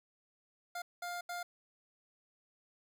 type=tone bursts at uneven times; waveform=25% pulse; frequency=703 Hz; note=F5; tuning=11 cents sharp; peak=-35 dBFS; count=3; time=0.75-0.82 / 1.02-1.21 / 1.29-1.43 s; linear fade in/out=5 ms; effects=none